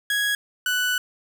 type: tone pair in turn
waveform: 30% pulse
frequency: 1661.2 / 1486.8 Hz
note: G#6 / F#6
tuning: 0 / +8 cents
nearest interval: major second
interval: 192 cents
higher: first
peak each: -18 dBFS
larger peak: neither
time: 0.1-0.35 / 0.66-0.98 s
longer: second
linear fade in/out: 2 ms
effects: none